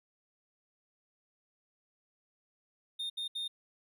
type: tone bursts at uneven times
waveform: triangle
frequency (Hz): 3658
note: A#7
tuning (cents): -33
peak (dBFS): -33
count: 3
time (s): 2.99-3.1 / 3.17-3.28 / 3.35-3.48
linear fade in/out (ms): 10
effects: none